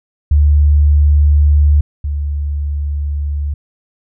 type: tone pair in turn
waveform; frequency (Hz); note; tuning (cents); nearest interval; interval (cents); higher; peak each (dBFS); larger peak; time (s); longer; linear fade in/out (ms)
sine; 73.5 / 72.61; D2 / D2; +2 / -19; unison; 21; first; -6 / -15; first; 0.31-1.81 / 2.04-3.54; neither; 5
effects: none